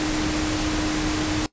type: tone in noise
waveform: sine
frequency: 308 Hz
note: D#4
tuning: 17 cents flat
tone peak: -24 dBFS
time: 0-1.46 s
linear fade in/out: 0 ms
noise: pink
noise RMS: -26 dBFS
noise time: 0-1.46 s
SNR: -1 dB
effects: noise-tail reverb RT60 0.1 s tail -19 dB re dry + resampled to 16000 Hz